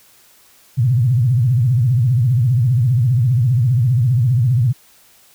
sine tone with vibrato, 122.5 Hz, B2, 14 cents flat, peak -11 dBFS, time 0.77-4.73 s, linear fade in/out 20 ms, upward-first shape sine, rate 15 Hz, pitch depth 200 cents each way, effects white hiss -50 dBFS RMS until 5.34 s

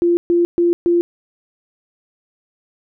sine tone bursts, 345.4 Hz, F4, 19 cents flat, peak -11 dBFS, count 4, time 0.02-1.01 s, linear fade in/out 0 ms, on 150 ms, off 130 ms, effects none

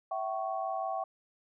sine chord, C# diminished, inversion first, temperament equal with one note detuned, 659.3 / 764.8 / 1108.7 Hz, E5 / G5 / C#6, 0 / -43 / 0 cents, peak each -36 / -34 / -39 dBFS, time 0.11-1.04 s, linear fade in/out 5 ms, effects none

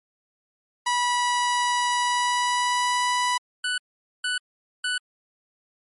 sawtooth tone with pitch glide, 976 to 986.8 Hz, B5 to B5, -21 to -2 cents, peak -17 dBFS, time 0.86-3.38 s, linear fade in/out 10 ms, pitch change +19 cents, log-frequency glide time 1.98-3.15 s
25% pulse tone bursts, 1487 Hz, F#6, 8 cents sharp, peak -20 dBFS, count 3, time 3.64-4.98 s, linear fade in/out 5 ms, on 140 ms, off 460 ms
effects MP3 48 kbps

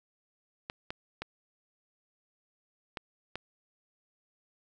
clicks, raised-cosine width 0.3 ms, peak -20 dBFS, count 5, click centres 0.699 / 0.905 / 1.22 / 2.972 / 3.356 s, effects none

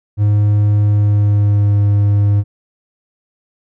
triangle tone with pitch glide, 103.83 to 102.11 Hz, G#2 to G#2, 0 to -29 cents, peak -7 dBFS, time 0.17-2.44 s, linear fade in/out 50 ms, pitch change -29 cents, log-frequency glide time 0.83-1.8 s, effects none

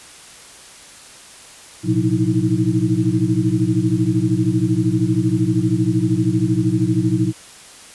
sine tone cluster, 113.3 / 126.1 / 179.2 / 312 / 324.8 Hz, A#2 / B2 / F3 / D#4 / E4, -49 / +36 / +45 / +5 / -26 cents, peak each -21 dBFS, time 1.83-7.33 s, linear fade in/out 50 ms, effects white hiss -41 dBFS RMS until 7.94 s + resampled to 24000 Hz

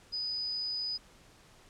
sine tone, 4978 Hz, D#8, in tune, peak -32 dBFS, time 0.12-0.98 s, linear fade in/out 20 ms, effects pink hiss -59 dBFS RMS until 1.69 s + low-pass 9000 Hz 12 dB/octave

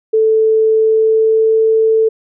sine tone with pitch glide, 440 to 443.3 Hz, A4 to A4, 0 to +13 cents, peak -8 dBFS, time 0.13-2.09 s, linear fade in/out 10 ms, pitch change +13 cents, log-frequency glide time 0.76-1.61 s, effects none

